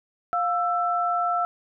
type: tone pair together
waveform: sine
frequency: 704.5 / 1330 Hz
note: F5 / E6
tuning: +15 / +15 cents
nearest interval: major seventh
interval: 1100 cents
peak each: -24 dBFS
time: 0.33-1.45 s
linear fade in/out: 0 ms
effects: none